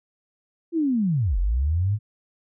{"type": "linear two-way sweep", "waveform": "sine", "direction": "down then up", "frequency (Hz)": [345.9, 41.39, 110], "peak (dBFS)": -19, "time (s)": [0.72, 1.99], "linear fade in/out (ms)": 50, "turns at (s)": 1.38, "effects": []}